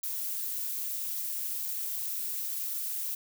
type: noise with amplitude modulation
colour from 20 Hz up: violet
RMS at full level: -31 dBFS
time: 0.03-3.15 s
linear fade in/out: 5 ms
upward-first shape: sine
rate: 215 Hz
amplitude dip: 70%
effects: none